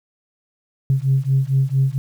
sine beating tone pair, 132.5 / 136.9 Hz, C3 / C#3, +22 / -21 cents, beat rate 4.4 Hz, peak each -17 dBFS, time 0.9-1.98 s, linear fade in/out 0 ms, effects tanh soft clip ceiling -8 dBFS + 8-bit

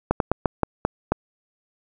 slowing click train, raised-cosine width 1 ms, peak -4 dBFS, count 7, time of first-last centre 0.11-1.12 s, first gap 92 ms, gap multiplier 1.24, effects none

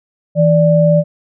sine tone pair together, 162.77 / 587.3 Hz, E3 / D5, -22 / 0 cents, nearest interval octave + minor seventh, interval 2222 cents, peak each -10 dBFS, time 0.35-1.04 s, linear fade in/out 50 ms, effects none

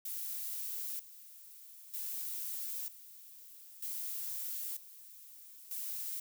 violet noise with tremolo, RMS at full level -40 dBFS, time 0.05-6.2 s, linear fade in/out 5 ms, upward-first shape square, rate 0.53 Hz, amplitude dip 80%, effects none

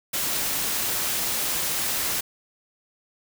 white noise, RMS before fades -26 dBFS, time 0.13-2.21 s, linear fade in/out 10 ms, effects none

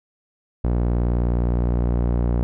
sawtooth tone with low-pass filter, 59.6 Hz, A#1, 39 cents sharp, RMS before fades -20 dBFS, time 0.64-2.43 s, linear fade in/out 0 ms, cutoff 740 Hz, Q 0.6, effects none

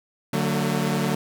sawtooth chord, D major, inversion none, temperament equal with one note detuned, 146.83 / 185 / 225.5 Hz, D3 / F#3 / A3, 0 / 0 / +43 cents, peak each -22 dBFS, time 0.33-1.15 s, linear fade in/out 5 ms, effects none

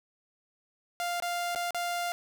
sawtooth tone with dropouts, 698.5 Hz, F5, in tune, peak -26 dBFS, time 1-2.12 s, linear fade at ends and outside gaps 0 ms, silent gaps 1.201-1.223 / 1.549-1.559 / 1.707-1.746 s, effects none

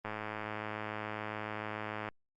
click train, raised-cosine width 0.5 ms, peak -23 dBFS, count 219, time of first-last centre 0.05-2.087 s, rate 107 Hz, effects Opus 32 kbps

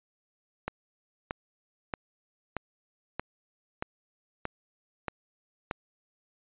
click train, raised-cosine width 0.5 ms, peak -16 dBFS, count 9, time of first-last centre 0.68-5.711 s, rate 1.59 Hz, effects resampled to 8000 Hz

